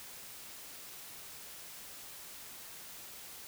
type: silence
effects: white hiss -49 dBFS RMS until 3.47 s